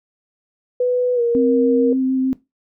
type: tone with pitch glide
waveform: sine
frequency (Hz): 496 to 470.9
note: B4 to A#4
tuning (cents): +7 to +18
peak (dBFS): -14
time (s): 0.8-1.93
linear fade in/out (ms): 5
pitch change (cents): -89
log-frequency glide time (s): 1.15-1.21
type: tone with vibrato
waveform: sine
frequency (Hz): 261.6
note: C4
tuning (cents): 0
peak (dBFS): -15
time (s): 1.35-2.33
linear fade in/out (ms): 0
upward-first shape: square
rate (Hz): 6.7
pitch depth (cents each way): 8
effects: noise-tail reverb RT60 0.2 s tail -18 dB re dry